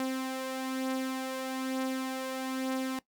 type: beating tone pair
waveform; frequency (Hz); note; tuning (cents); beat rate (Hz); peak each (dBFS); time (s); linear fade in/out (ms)
sawtooth; 261.6 / 262.7; C4 / C4; 0 / +7; 1.1; -29 / -35; 0-2.99; 2
effects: noise-tail reverb RT60 0.1 s tail -18 dB re dry